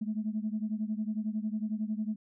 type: beating tone pair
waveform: sine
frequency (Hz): 211.3 / 222.3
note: G#3 / A3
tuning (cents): +30 / +18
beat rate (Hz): 11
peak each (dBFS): -32 / -34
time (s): 0.01-2.16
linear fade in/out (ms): 10
effects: tanh soft clip ceiling -23 dBFS